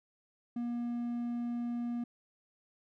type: tone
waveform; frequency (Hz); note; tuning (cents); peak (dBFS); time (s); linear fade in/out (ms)
triangle; 238.6; A#3; +41; -31; 0.56-2.04; 5
effects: none